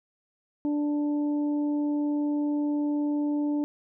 harmonic tone, 293.7 Hz, D4, in tune, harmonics 1 / 2 / 3, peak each -24 / -39 / -43 dBFS, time 0.65-3.64 s, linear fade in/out 0 ms, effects none

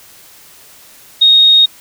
sine tone, 3729 Hz, A#7, in tune, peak -4 dBFS, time 1.21-1.66 s, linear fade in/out 10 ms, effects white hiss -41 dBFS RMS until 1.8 s

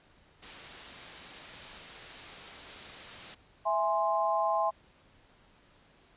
white noise, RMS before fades -44 dBFS, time 0.42-3.35 s, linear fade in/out 10 ms
sine chord, E augmented, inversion none, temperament equal, 659.3 / 830.6 / 1046.5 Hz, E5 / G#5 / B#5, 0 / 0 / 0 cents, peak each -30 dBFS, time 3.65-4.71 s, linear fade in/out 20 ms
effects pink hiss -62 dBFS RMS until 6.16 s + resampled to 8000 Hz

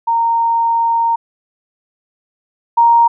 sine tone pair in turn, 924 / 933.7 Hz, A#5 / A#5, -16 / +3 cents, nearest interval unison, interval 19 cents, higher second, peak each -11 / -6 dBFS, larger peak second, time 0.07-1.16 / 2.77-3.08 s, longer first, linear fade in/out 10 ms, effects none

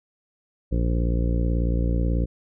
harmonic tone, 58.27 Hz, A#1, in tune, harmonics 1 / 2 / 3 / 4 / 5 / 6 / 7 / 8 / 9, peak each -21 / -28 / -29 / -36 / -32 / -39 / -40 / -38 / -37 dBFS, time 0.71-2.26 s, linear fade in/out 20 ms, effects none

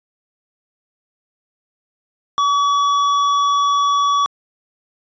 triangle tone with tanh clipping, 1138 Hz, C#6, 45 cents sharp, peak -15 dBFS, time 2.38-4.26 s, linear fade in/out 0 ms, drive 15 dB, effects resampled to 16000 Hz

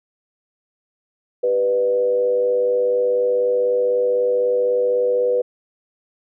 sine tone with frequency modulation, 493.9 Hz, B4, in tune, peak -15 dBFS, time 1.43-5.42 s, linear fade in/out 10 ms, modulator 104 Hz, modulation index 0.51, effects none

